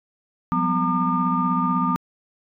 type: tone cluster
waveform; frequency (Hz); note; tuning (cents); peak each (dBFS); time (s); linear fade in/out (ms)
sine; 178.7 / 194.7 / 250.9 / 917 / 1205; F3 / G3 / B3 / A#5 / D6; +40 / -12 / +28 / -29 / +44; -24 / -29 / -24 / -27 / -22; 0.52-1.96; 0
effects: tanh soft clip ceiling -9 dBFS